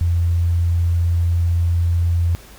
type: tone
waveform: sine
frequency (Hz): 85.6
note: F2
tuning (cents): -34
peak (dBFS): -14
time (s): 0.01-2.35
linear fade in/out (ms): 0
effects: added 50 Hz sine -45 dBFS peak until 2.58 s + pink hiss -44 dBFS RMS until 2.58 s